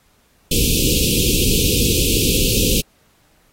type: band-stop noise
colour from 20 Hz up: pink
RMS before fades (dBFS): -17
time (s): 0.51-2.81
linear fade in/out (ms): 5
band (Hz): 510 to 2500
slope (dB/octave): 96
effects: pink hiss -58 dBFS RMS until 3.52 s + AAC 48 kbps